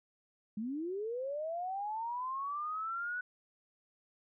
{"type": "linear sweep", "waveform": "sine", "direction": "up", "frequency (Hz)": [202, 1490], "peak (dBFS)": -35, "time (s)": [0.57, 3.21], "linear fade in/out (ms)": 5, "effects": []}